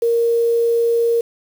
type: tone with quantisation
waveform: sine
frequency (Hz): 466.2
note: A#4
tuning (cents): 0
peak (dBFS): -13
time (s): 0.02-1.21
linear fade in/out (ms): 5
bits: 6
effects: none